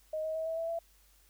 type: tone with pitch steps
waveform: sine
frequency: 624 / 632.7 / 641.5 / 650.5 / 659.6 / 668.8 Hz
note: D#5 / D#5 / E5 / E5 / E5 / E5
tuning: +5 / +29 / -47 / -23 / +1 / +25 cents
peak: -32 dBFS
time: 0.13-0.79 s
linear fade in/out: 5 ms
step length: 110 ms
effects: added 49 Hz sine -64 dBFS peak until 1.29 s + white hiss -66 dBFS RMS until 1.29 s